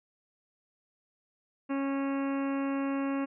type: harmonic tone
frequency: 274.9 Hz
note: C#4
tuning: 14 cents flat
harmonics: 1 / 2 / 3 / 4 / 5 / 6 / 7 / 8 / 9 / 10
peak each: -29 / -38 / -44 / -41 / -47 / -48 / -51 / -51 / -52 / -50 dBFS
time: 1.69-3.26 s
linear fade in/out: 20 ms
effects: none